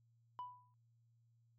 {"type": "tone with exponential decay", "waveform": "sine", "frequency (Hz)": 991, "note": "B5", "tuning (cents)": 6, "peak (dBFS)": -39, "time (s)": [0.39, 0.74], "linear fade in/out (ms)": 0, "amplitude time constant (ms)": 74, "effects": ["tanh soft clip ceiling -41 dBFS", "added 116 Hz sine -70 dBFS peak until 1.58 s"]}